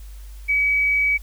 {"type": "tone", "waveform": "sine", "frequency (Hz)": 2276, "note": "C#7", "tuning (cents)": 45, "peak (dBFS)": -16, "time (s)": [0.48, 1.18], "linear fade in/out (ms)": 20, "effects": ["added 50 Hz sine -35 dBFS peak until 1.22 s", "white hiss -52 dBFS RMS until 1.22 s"]}